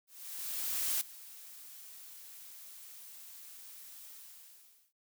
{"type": "noise with ADSR envelope", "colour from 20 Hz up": "blue", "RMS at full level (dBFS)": -32, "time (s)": [0.07, 4.93], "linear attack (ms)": 940, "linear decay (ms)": 4, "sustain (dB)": -19, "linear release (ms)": 810, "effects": []}